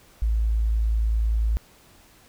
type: tone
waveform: sine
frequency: 55.1 Hz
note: A1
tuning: 3 cents sharp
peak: -19 dBFS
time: 0.22-1.57 s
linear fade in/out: 0 ms
effects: pink hiss -54 dBFS RMS until 2.28 s